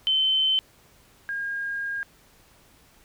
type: tone pair in turn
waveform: sine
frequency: 3074 / 1620.9 Hz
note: G7 / G#6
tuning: -35 / -43 cents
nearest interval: major seventh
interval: 1108 cents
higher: first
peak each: -19 / -27 dBFS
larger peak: first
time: 0.07-0.59 / 1.29-2.03 s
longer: second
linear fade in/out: 0 ms
effects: pink hiss -57 dBFS RMS until 3.04 s